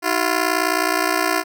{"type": "ring-modulated tone", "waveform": "10% pulse", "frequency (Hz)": 346.5, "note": "F4", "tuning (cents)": -14, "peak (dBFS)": -6, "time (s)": [0.02, 1.44], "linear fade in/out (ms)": 50, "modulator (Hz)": 29.6, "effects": []}